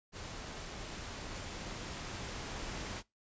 pink noise with level ramp, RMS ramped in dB -45 to -41 dBFS, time 0.12-3.03 s, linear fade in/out 50 ms, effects noise-tail reverb RT60 0.2 s tail -22 dB re dry + resampled to 16000 Hz

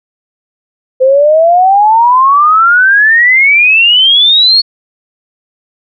sine exponential sweep, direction up, 510 to 4400 Hz, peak -3 dBFS, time 1-4.62 s, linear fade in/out 20 ms, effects none

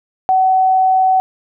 sine tone, 754 Hz, F#5, 32 cents sharp, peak -9 dBFS, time 0.29-1.2 s, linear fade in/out 0 ms, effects none

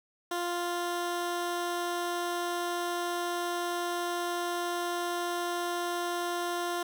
15% pulse tone, 349.2 Hz, F4, in tune, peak -24 dBFS, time 0.31-6.83 s, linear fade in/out 5 ms, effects none

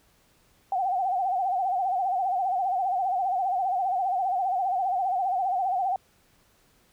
sine tone with vibrato, 750 Hz, F#5, 23 cents sharp, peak -23 dBFS, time 0.72-5.96 s, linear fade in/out 2 ms, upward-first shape sine, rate 15 Hz, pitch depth 96 cents each way, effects pink hiss -63 dBFS RMS until 6.92 s

